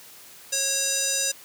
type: tone with band-pass filter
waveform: square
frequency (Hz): 547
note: C#5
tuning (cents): -23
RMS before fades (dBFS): -25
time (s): 0.52-1.32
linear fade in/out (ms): 10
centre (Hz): 6800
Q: 2.7
effects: white hiss -47 dBFS RMS until 1.44 s + high-pass 100 Hz 12 dB/octave